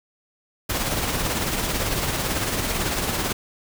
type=noise with tremolo; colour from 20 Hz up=pink; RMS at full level=-23 dBFS; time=0.69-3.33 s; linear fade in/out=10 ms; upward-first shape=sine; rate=18 Hz; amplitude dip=40%; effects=none